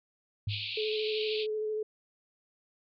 sine tone with exponential decay, 103.83 Hz, G#2, in tune, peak -27 dBFS, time 0.47-0.77 s, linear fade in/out 5 ms, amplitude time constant 64 ms
pink band-pass noise, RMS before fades -37 dBFS, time 0.48-1.47 s, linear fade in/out 50 ms, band 2400 to 4500 Hz, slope 96 dB/octave
sine tone with vibrato, 430 Hz, A4, 40 cents flat, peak -30 dBFS, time 0.77-1.83 s, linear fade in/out 5 ms, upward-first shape square, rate 13 Hz, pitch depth 12 cents each way
effects none

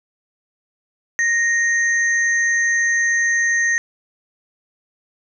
sine tone pair together, 1864.7 / 6272 Hz, A#6 / G8, 0 / 0 cents, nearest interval octave + major sixth, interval 2100 cents, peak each -15 / -26 dBFS, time 1.19-3.78 s, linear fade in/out 0 ms, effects none

